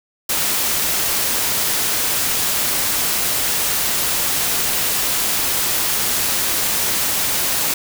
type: noise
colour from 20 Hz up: white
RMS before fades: -19 dBFS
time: 0.29-7.74 s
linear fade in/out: 5 ms
effects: none